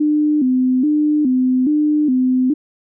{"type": "tone with vibrato", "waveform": "sine", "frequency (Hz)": 277.2, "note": "C#4", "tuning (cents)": 0, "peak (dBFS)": -12, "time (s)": [0, 2.54], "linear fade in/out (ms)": 10, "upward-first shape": "square", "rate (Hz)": 1.2, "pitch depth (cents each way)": 140, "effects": []}